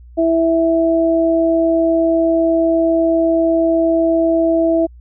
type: tone pair together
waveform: sine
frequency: 329.6 / 657.7 Hz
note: E4 / E5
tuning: 0 / -4 cents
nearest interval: octave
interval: 1196 cents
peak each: -14 dBFS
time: 0.17-4.87 s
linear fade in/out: 20 ms
effects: added 60 Hz sine -37 dBFS peak until 5 s